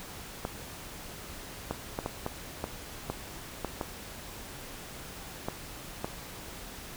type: clicks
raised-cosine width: 1 ms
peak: -17 dBFS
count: 11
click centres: 0.451 / 1.71 / 1.989 / 2.061 / 2.264 / 2.641 / 3.1 / 3.647 / 3.812 / 5.485 / 6.045 s
effects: pink hiss -44 dBFS RMS until 6.96 s